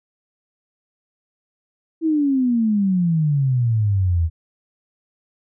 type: exponential sweep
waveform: sine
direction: down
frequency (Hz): 330 to 79.4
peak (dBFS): -15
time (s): 2.01-4.3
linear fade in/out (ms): 50
effects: none